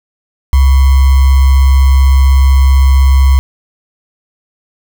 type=tone with sample-and-hold; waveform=sine; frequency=67.1 Hz; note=C2; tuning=44 cents sharp; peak=-3 dBFS; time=0.53-3.39 s; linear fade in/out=0 ms; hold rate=1050 Hz; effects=none